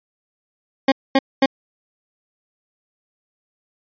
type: tone bursts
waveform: 20% pulse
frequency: 269.8 Hz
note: C#4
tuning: 47 cents flat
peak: -6 dBFS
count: 3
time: 0.88-1.46 s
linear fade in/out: 5 ms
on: 40 ms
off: 230 ms
effects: resampled to 11025 Hz